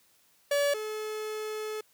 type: tone pair in turn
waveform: 45% pulse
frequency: 572 / 430.3 Hz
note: D5 / A4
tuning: -46 / -39 cents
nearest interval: perfect fourth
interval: 493 cents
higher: first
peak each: -24 / -33 dBFS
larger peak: first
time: 0.51-0.74 / 0.74-1.81 s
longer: second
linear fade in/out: 5 ms
effects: white hiss -65 dBFS RMS until 1.93 s + high-pass 60 Hz 12 dB/octave